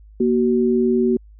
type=tone pair together; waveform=sine; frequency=237 / 376.2 Hz; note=A#3 / F#4; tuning=+29 / +29 cents; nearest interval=minor sixth; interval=800 cents; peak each=-17 dBFS; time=0.2-1.17 s; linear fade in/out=5 ms; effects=added 52 Hz sine -42 dBFS peak until 1.39 s